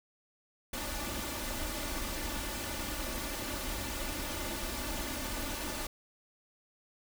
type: noise with comb filter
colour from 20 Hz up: pink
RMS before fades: -37 dBFS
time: 0.73-5.87 s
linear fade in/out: 5 ms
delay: 3.4 ms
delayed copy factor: +0.7
effects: none